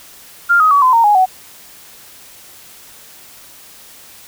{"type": "tone with pitch steps", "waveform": "sine", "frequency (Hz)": [1396.9, 1259, 1134.6, 1022.6, 921.6, 830.6, 748.6], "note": ["F6", "D#6", "C#6", "C6", "A#5", "G#5", "F#5"], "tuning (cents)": [0, 20, 40, -40, -20, 0, 20], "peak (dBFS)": -7, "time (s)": [0.49, 1.26], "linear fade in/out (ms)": 20, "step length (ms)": 110, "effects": ["white hiss -40 dBFS RMS until 4.27 s"]}